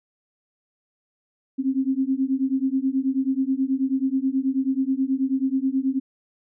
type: beating tone pair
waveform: sine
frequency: 261.6 / 270.9 Hz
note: C4 / C#4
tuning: 0 / -40 cents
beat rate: 9.3 Hz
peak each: -23 dBFS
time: 1.58-6 s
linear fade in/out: 20 ms
effects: none